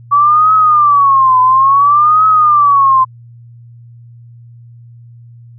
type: tone with vibrato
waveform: sine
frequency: 1139 Hz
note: C#6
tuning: 47 cents sharp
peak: -5 dBFS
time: 0.11-3.05 s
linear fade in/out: 20 ms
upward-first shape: triangle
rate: 0.58 Hz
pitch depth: 210 cents each way
effects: added 118 Hz sine -34 dBFS peak until 5.58 s